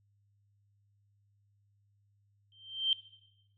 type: tone with exponential growth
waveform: sine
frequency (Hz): 3136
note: G7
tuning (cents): 0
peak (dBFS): -23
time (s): 2.52-2.93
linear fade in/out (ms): 1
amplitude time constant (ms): 89
effects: noise-tail reverb RT60 1.0 s tail -17 dB re dry + added 101 Hz sine -68 dBFS peak until 3.57 s